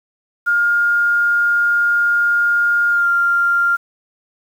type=tone with pitch glide; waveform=sine; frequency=1414 to 1393.7 Hz; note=F6 to F6; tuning=+21 to -4 cents; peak=-12 dBFS; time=0.46-3.77 s; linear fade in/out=20 ms; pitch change=-25 cents; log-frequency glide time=2.9-3.08 s; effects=7-bit